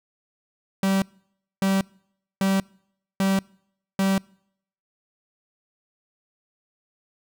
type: tone bursts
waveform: 45% pulse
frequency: 193.5 Hz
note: G3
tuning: 22 cents flat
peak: -19 dBFS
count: 5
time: 0.83-4.18 s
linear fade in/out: 2 ms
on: 190 ms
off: 600 ms
effects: noise-tail reverb RT60 0.7 s tail -26 dB re dry

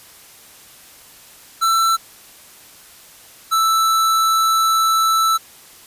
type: tone pair in turn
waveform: square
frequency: 1336 / 1320.7 Hz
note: E6 / E6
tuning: +23 / +3 cents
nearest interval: unison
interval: 20 cents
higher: first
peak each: -14 dBFS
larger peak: neither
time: 1.61-1.97 / 3.51-5.38 s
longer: second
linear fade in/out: 20 ms
effects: white hiss -44 dBFS RMS until 5.86 s + resampled to 32000 Hz

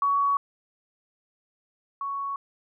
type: tone pair in turn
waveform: sine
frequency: 1124 / 1113 Hz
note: C#6 / C#6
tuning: +24 / +7 cents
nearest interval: unison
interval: 17 cents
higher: first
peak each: -20 / -28 dBFS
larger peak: first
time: 0.02-0.37 / 2.01-2.36 s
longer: neither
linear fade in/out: 2 ms
effects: none

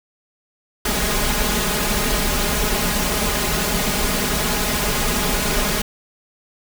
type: noise with comb filter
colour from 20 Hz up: pink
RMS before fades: -20 dBFS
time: 0.85-5.82 s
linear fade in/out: 5 ms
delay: 4.8 ms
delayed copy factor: +0.8
effects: none

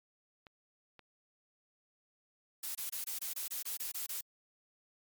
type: clicks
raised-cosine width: 0.3 ms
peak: -37 dBFS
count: 2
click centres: 0.468 / 0.993 s
type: noise bursts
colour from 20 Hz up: blue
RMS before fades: -39 dBFS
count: 11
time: 2.63-4.21 s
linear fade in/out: 5 ms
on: 120 ms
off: 26 ms
effects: MP3 96 kbps

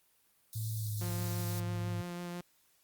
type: high-pass noise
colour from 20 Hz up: white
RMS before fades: -45 dBFS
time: 0.53-1.6 s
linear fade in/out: 2 ms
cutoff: 3600 Hz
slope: 96 dB/octave
type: tone with pitch glide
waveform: sine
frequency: 110.2 to 106.08 Hz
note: A2 to G#2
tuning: +3 to +37 cents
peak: -34 dBFS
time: 0.55-2.02 s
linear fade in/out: 10 ms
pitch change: -66 cents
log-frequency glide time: 0.75-0.92 s
type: tone with vibrato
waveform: sawtooth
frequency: 175.1 Hz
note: F3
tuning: 5 cents sharp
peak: -35 dBFS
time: 1.01-2.41 s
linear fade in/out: 5 ms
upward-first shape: sine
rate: 6 Hz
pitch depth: 11 cents each way
effects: white hiss -70 dBFS RMS until 2.83 s + Opus 32 kbps

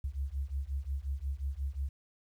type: beating tone pair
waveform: sine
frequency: 66 / 71.6 Hz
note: C2 / D2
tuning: +16 / -43 cents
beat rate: 5.6 Hz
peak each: -36 / -36 dBFS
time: 0.04-1.89 s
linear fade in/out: 5 ms
effects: 11-bit

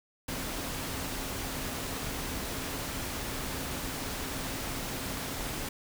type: tone in noise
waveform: sine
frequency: 264.9 Hz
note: C4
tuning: 22 cents sharp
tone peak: -45 dBFS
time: 0.28-5.69 s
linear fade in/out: 5 ms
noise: pink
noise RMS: -36 dBFS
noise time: 0.28-5.69 s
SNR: -12 dB
effects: none

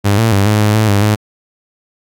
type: tone with pitch steps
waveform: sawtooth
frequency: 101 / 113.2 / 99.3 / 106.3 / 105.4 / 109.2 / 100.9 / 106.4 Hz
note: G#2 / A2 / G2 / G#2 / G#2 / A2 / G#2 / G#2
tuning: -48 / +50 / +23 / +41 / +26 / -13 / -49 / +42 cents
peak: -5 dBFS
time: 0.04-1.16 s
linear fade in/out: 20 ms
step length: 140 ms
effects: Opus 48 kbps

